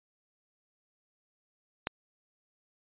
click, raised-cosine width 0.3 ms, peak -14 dBFS, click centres 1.871 s, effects resampled to 8000 Hz

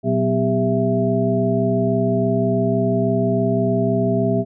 sine tone cluster, 121.1 / 187.2 / 250.7 / 399.5 / 660 Hz, B2 / F#3 / B3 / G4 / E5, -34 / +20 / +26 / +33 / +2 cents, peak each -22 dBFS, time 0.03-4.45 s, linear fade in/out 50 ms, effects none

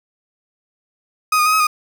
35% pulse tone with pitch steps, 1252 / 1226 / 1255 / 1275 / 1233 Hz, D#6 / D#6 / D#6 / D#6 / D#6, +10 / -26 / +15 / +42 / -16 cents, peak -11 dBFS, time 1.32-1.67 s, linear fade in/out 5 ms, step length 70 ms, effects none

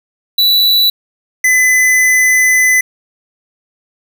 square tone pair in turn, 3951 / 2014 Hz, B7 / B6, 0 / +33 cents, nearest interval octave, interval 1167 cents, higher first, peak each -8 dBFS, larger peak neither, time 0.38-0.9 / 1.44-2.81 s, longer second, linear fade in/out 5 ms, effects 7-bit

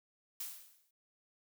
blue noise with exponential decay, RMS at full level -39 dBFS, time 0.4-0.91 s, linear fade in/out 5 ms, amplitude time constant 110 ms, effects none

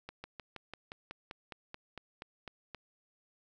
slowing click train, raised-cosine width 0.3 ms, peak -27 dBFS, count 14, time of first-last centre 0.09-2.747 s, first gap 150 ms, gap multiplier 1.05, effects none

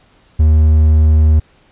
triangle tone with hard clipping, 77.78 Hz, D#2, in tune, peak -7 dBFS, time 0.39-1.4 s, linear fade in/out 10 ms, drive 6 dB, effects pink hiss -51 dBFS RMS until 1.71 s + resampled to 8000 Hz

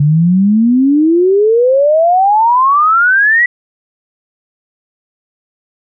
sine exponential sweep, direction up, 141.8 to 1975.5 Hz, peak -6 dBFS, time 0-3.46 s, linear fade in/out 5 ms, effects none

